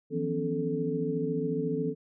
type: tone cluster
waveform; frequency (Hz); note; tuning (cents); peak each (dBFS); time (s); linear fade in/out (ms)
sine; 160.9 / 175 / 251.8 / 279.8 / 437.6; E3 / F3 / B3 / C#4 / A4; -42 / +4 / +34 / +16 / -9; -34 / -37 / -34 / -35 / -31; 0.1-1.95; 50
effects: none